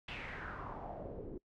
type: noise with low-pass filter sweep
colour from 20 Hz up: pink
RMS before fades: -45 dBFS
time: 0.08-1.38 s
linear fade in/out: 5 ms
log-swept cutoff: 2900 to 340 Hz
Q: 3.6
effects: noise-tail reverb RT60 0.1 s tail -24 dB re dry